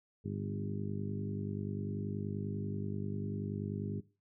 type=harmonic tone with a mistuned harmonic; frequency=50.3 Hz; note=G1; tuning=45 cents sharp; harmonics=2 / 3 / 4 / 5 / 6 / 7 / 8; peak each=-40 / -42 / -41 / -47 / -48 / -49 / -47 dBFS; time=0.24-4.01 s; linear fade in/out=20 ms; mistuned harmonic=2; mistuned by=+25 cents; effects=noise-tail reverb RT60 0.3 s tail -17 dB re dry